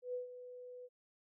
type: tone with ADSR envelope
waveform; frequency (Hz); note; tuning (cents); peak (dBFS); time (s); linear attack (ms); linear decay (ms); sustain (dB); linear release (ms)
sine; 496.5; B4; +9; -36; 0.02-0.89; 120; 130; -12; 40
effects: none